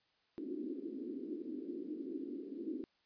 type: band-pass noise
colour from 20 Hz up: white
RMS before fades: -43 dBFS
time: 0.38-2.84 s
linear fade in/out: 0 ms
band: 260 to 350 Hz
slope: 48 dB/octave
effects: white hiss -75 dBFS RMS until 3.05 s + resampled to 11025 Hz